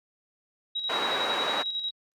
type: tone with tremolo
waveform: sine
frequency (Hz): 3839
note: B7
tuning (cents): -50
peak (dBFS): -27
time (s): 0.75-1.91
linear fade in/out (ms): 10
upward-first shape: square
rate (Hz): 11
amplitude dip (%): 45
type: band-pass noise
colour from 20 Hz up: white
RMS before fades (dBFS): -30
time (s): 0.89-1.63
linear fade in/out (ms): 10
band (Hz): 370 to 1400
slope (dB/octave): 12
effects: Opus 48 kbps